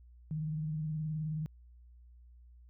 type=tone with vibrato; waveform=sine; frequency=155.1 Hz; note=D#3; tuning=5 cents flat; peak=-33 dBFS; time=0.31-1.46 s; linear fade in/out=0 ms; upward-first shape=triangle; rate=19 Hz; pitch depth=61 cents each way; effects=added 60 Hz sine -54 dBFS peak until 2.69 s